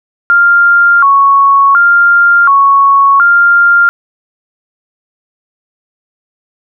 sine tone with vibrato, 1244.5 Hz, D#6, in tune, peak -3 dBFS, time 0.3-3.89 s, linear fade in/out 0 ms, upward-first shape square, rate 0.69 Hz, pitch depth 200 cents each way, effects none

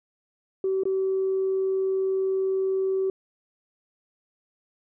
sine tone with dropouts, 382.2 Hz, G4, 44 cents flat, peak -21 dBFS, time 0.64-3.1 s, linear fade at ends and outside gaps 2 ms, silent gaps 0.835-0.854 s, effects tanh soft clip ceiling -17 dBFS

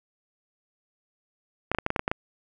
clicks, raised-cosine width 0.5 ms, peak -10 dBFS, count 9, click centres 1.716 / 1.748 / 1.786 / 1.864 / 1.904 / 1.962 / 1.994 / 2.079 / 2.115 s, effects none

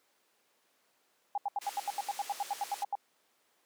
sine tone bursts, 810 Hz, G#5, 43 cents flat, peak -29 dBFS, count 16, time 1.35-2.953 s, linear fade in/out 2 ms, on 28 ms, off 77 ms
white low-pass noise, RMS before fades -47 dBFS, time 1.61-2.84 s, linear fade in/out 10 ms, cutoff 9400 Hz, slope 12 dB/octave
effects pink hiss -71 dBFS RMS until 3.65 s + high-pass 400 Hz 12 dB/octave

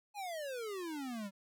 square exponential sweep, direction down, 850 to 190 Hz, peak -40 dBFS, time 0.14-1.31 s, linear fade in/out 50 ms, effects none

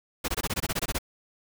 pink noise bursts, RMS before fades -28 dBFS, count 12, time 0.24-0.987 s, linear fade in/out 10 ms, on 43 ms, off 21 ms, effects none

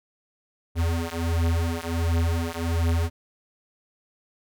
square beating tone pair, 82.8 / 84.2 Hz, E2 / E2, +8 / +37 cents, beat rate 1.4 Hz, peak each -26 dBFS, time 0.75-3.1 s, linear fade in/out 50 ms, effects none

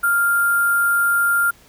sine tone with sample-and-hold, 1396.9 Hz, F6, in tune, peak -14 dBFS, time 0.03-1.51 s, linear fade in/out 10 ms, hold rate 11025 Hz, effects pink hiss -50 dBFS RMS until 1.68 s

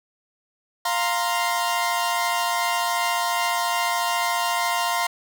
sawtooth chord, F suspended fourth, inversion none, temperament equal, 698.5 / 932.3 / 1046.5 Hz, F5 / Bb5 / C6, 0 / 0 / 0 cents, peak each -22 dBFS, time 0.85-5.07 s, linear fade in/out 5 ms, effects none

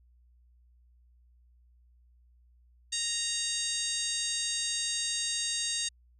harmonic tone, 932.3 Hz, A#5, in tune, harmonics 2 / 3 / 4 / 5 / 6 / 7 / 8 / 9 / 10, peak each -43 / -41 / -35 / -37 / -44 / -36 / -40 / -38 / -44 dBFS, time 2.92-5.89 s, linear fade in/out 10 ms, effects added 60 Hz sine -59 dBFS peak until 6.19 s

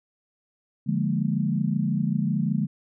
sine chord, Bb dominant seventh, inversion first, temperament equal, 146.83 / 174.61 / 207.7 / 233.1 Hz, D3 / F3 / Ab3 / Bb3, 0 / 0 / 0 / 0 cents, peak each -27 / -27 / -26 / -30 dBFS, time 0.86-2.67 s, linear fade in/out 20 ms, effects none

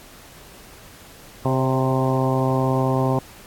harmonic tone with a mistuned harmonic, 130.81 Hz, C3, in tune, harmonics 1 / 2 / 3 / 4 / 5 / 6 / 7 / 8, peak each -21 / -24 / -26 / -27 / -28 / -29 / -29 / -30 dBFS, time 1.45-3.19 s, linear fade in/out 2 ms, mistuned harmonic 4, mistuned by +26 cents, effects pink hiss -45 dBFS RMS until 3.46 s + AAC 64 kbps

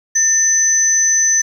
sine tone pair together, 1800 / 6054 Hz, A6 / F#8, +39 / +39 cents, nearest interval octave + major sixth, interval 2100 cents, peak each -20 / -11 dBFS, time 0.15-1.42 s, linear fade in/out 10 ms, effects 7-bit

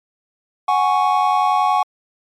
triangle chord, F# suspended second, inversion none, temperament equal, 740 / 830.6 / 1108.7 Hz, F#5 / G#5 / C#6, 0 / 0 / 0 cents, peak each -16 dBFS, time 0.68-1.83 s, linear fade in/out 5 ms, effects MP3 96 kbps

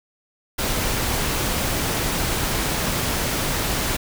pink noise, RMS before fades -23 dBFS, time 0.58-3.97 s, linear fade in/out 10 ms, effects none

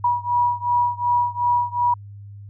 sine beating tone pair, 966 / 968.7 Hz, B5 / B5, -39 / -34 cents, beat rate 2.7 Hz, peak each -20 / -21 dBFS, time 0.04-1.94 s, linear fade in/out 5 ms, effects added 101 Hz sine -36 dBFS peak until 2.49 s

